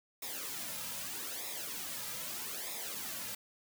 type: noise with flanger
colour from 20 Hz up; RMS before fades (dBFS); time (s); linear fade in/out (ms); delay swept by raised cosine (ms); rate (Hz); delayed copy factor
white; -41; 0.22-3.35; 5; 0.66 to 2.76; 0.8; -0.7
effects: none